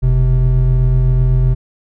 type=tone pair together; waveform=triangle; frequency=45.31 / 128 Hz; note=F#1 / C3; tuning=-36 / -38 cents; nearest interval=octave + tritone; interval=1798 cents; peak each=-10 dBFS; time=0.02-1.55 s; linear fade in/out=20 ms; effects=none